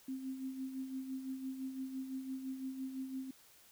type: tone with tremolo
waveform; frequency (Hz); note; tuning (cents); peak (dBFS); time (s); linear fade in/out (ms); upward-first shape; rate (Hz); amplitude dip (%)
sine; 263.6; C4; +13; -37; 0.08-3.31; 5; sine; 5.9; 55
effects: white hiss -63 dBFS RMS until 3.71 s